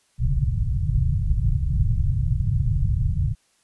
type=low-pass noise; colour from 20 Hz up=white; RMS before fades=-21 dBFS; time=0.18-3.35 s; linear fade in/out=50 ms; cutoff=140 Hz; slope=48 dB/octave; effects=white hiss -64 dBFS RMS until 3.63 s + resampled to 24000 Hz